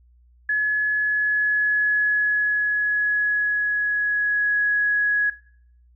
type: tone with pitch glide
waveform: sine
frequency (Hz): 1700 to 1673.7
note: G#6 to G#6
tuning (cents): +40 to +13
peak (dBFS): -18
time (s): 0.49-5.3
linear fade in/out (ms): 5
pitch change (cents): -27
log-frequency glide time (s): 0.91-4.56
effects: noise-tail reverb RT60 0.6 s tail -18 dB re dry + added 60 Hz sine -52 dBFS peak until 5.95 s